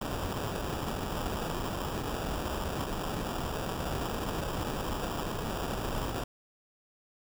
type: noise with sample-and-hold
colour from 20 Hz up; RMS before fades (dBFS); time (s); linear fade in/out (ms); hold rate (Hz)
pink; -34; 0.01-6.24; 5; 2100
effects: none